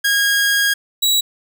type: tone pair in turn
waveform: sawtooth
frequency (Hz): 1635 / 3889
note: G#6 / B7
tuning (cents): -28 / -27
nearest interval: octave + minor third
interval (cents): 1501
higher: second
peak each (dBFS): -10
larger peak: neither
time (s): 0.04-0.74 / 1.02-1.21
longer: first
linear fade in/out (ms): 10
effects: none